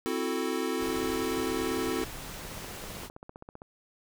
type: chord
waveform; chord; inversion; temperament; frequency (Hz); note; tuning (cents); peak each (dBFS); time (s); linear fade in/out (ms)
square; F# half-diminished seventh; second; equal; 261.6 / 329.6 / 370 / 440; C4 / E4 / F#4 / A4; 0 / 0 / 0 / 0; -35; 0.06-2.04; 0
type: noise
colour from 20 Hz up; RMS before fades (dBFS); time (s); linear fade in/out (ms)
pink; -41; 0.78-3.1; 50
type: click train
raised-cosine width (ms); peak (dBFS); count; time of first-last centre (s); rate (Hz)
1; -30; 19; 2.45-3.619; 15.4
effects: none